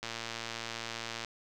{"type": "click train", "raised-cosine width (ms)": 0.2, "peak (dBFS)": -20, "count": 141, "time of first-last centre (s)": [0.03, 1.247], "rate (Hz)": 115, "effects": []}